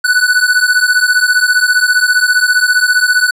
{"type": "beating tone pair", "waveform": "square", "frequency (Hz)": [1480, 1495], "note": ["F#6", "F#6"], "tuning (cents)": [0, 17], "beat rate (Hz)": 15, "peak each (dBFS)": -12, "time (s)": [0.04, 3.31], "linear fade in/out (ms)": 10, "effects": ["low-pass 12000 Hz 12 dB/octave"]}